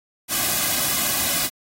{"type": "noise with comb filter", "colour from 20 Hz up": "white", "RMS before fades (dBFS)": -22, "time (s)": [0.28, 1.5], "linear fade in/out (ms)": 50, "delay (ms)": 2.2, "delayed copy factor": -0.65, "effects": ["AAC 48 kbps"]}